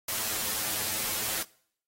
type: noise with comb filter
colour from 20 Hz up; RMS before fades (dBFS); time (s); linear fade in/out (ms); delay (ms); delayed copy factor
white; -31; 0.08-1.43; 5; 9.3; +1
effects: noise-tail reverb RT60 0.6 s tail -22 dB re dry + AAC 48 kbps